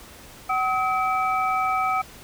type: tone cluster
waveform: sine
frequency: 757 / 1276 / 2312 Hz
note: F#5 / D#6 / D7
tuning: +39 / +43 / -28 cents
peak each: -24 / -23 / -30 dBFS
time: 0.49-2.02 s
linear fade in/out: 10 ms
effects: pink hiss -45 dBFS RMS until 2.23 s